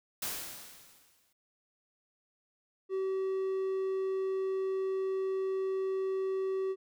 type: noise with exponential decay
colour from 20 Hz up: white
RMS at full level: -34 dBFS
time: 0.22-1.33 s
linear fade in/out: 5 ms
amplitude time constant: 240 ms
type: tone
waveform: triangle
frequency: 382.1 Hz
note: G4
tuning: 44 cents flat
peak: -28 dBFS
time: 2.89-6.76 s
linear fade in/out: 50 ms
effects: none